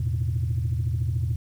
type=chord; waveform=sine; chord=E suspended fourth; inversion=none; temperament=just; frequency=82.41 / 109.88 / 123.61 Hz; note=E2 / A2 / B2; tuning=0 / -2 / +2 cents; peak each=-26 dBFS; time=0-1.36 s; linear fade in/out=5 ms; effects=tanh soft clip ceiling -17 dBFS + 9-bit